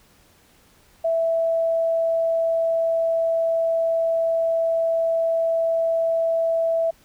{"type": "tone", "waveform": "sine", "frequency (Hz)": 659.3, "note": "E5", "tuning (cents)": 0, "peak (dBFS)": -18, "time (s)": [1.04, 6.91], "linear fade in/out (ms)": 10, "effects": ["pink hiss -56 dBFS RMS until 7.04 s"]}